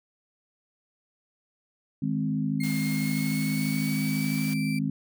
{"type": "chord", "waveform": "sine", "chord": "Ab major", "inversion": "second", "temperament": "equal", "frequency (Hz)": [155.56, 207.7, 261.6], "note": ["Eb3", "Ab3", "C4"], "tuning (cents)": [0, 0, 0], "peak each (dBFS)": -29, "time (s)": [2.02, 4.9], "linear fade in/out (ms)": 5}
{"type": "tone with pitch glide", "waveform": "35% pulse", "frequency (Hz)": [2132, 2338], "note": ["C7", "D7"], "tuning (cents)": [32, -8], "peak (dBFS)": -33, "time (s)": [2.6, 4.79], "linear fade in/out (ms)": 5, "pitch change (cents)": 160, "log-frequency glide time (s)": [2.86, 4.54]}
{"type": "noise", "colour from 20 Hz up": "white", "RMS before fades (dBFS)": -40, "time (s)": [2.63, 4.54], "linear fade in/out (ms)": 5}
{"effects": []}